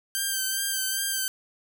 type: tone with vibrato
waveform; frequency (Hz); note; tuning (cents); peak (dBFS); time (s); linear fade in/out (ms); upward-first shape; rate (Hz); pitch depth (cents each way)
5% pulse; 1568; G6; 0; -15; 0.15-1.28; 0; sine; 2.5; 31
effects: none

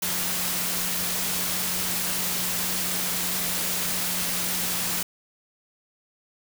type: tone in noise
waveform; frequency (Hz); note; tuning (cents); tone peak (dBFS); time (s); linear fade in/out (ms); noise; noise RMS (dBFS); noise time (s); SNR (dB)
sine; 180.5; F#3; -43; -38; 0.02-5.03; 5; white; -27; 0.02-5.03; -14
effects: none

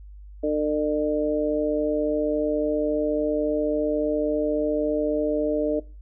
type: harmonic tone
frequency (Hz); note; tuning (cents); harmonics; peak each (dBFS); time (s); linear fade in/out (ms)
150.6; D3; +44; 2 / 3 / 4; -25 / -25 / -25; 0.43-5.8; 10
effects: noise-tail reverb RT60 0.3 s tail -19 dB re dry + added 50 Hz sine -40 dBFS peak until 6.01 s

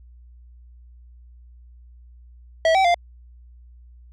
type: tone with pitch steps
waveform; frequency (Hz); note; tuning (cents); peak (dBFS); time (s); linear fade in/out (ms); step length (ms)
square; 649 / 767 / 696; E5 / G5 / F5; -27 / -38 / -6; -15; 2.65-2.944; 2; 98
effects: added 60 Hz sine -44 dBFS peak until 4.12 s + low-pass 4000 Hz 12 dB/octave

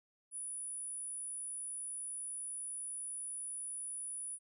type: tone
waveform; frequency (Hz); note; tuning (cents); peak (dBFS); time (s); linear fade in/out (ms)
sine; 9830; D#9; -22; -40; 0.31-4.39; 50
effects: none

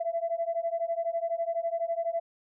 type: beating tone pair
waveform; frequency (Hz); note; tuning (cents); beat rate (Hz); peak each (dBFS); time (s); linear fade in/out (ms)
sine; 665 / 677; E5 / E5; +15 / +46; 12; -30 / -30; 0-2.2; 10
effects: tanh soft clip ceiling -20 dBFS

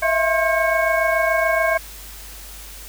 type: tone cluster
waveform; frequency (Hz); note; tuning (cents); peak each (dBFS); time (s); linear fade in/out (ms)
sine; 647 / 674 / 1069 / 1605 / 2210; E5 / E5 / C6 / G6 / C#7; -32 / +38 / +37 / +40 / -6; -20 / -23 / -24 / -22 / -24; 0.02-1.78; 10
effects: added 50 Hz sine -39 dBFS peak until 2.88 s + white hiss -39 dBFS RMS until 2.88 s

